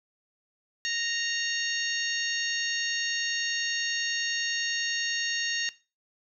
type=harmonic tone with a mistuned harmonic; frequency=930 Hz; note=A#5; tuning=4 cents flat; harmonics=2 / 3 / 4 / 5 / 6 / 7; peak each=-32 / -34 / -35 / -36 / -37 / -37 dBFS; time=0.85-5.69 s; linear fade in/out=0 ms; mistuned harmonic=5; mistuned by=-88 cents; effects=noise-tail reverb RT60 0.3 s tail -18 dB re dry